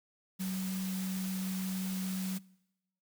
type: tone in noise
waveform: sine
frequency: 188.3 Hz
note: F#3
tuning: 31 cents sharp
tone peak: -33 dBFS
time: 0.39-2.39 s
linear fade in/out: 20 ms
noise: white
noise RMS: -44 dBFS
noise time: 0.39-2.39 s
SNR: +8 dB
effects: noise-tail reverb RT60 0.9 s tail -23 dB re dry